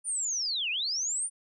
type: linear two-way sweep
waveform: sine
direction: down then up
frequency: 9397 to 2394 to 9397 Hz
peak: -28 dBFS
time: 0.04-1.3 s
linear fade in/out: 50 ms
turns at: 0.7 s
effects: none